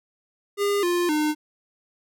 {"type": "tone with pitch steps", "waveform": "square", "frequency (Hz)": [405.3, 350.8, 303.6], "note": ["G#4", "F4", "D#4"], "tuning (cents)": [-42, 8, -42], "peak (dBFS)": -21, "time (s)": [0.57, 1.35], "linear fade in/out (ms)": 50, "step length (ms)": 260, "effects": []}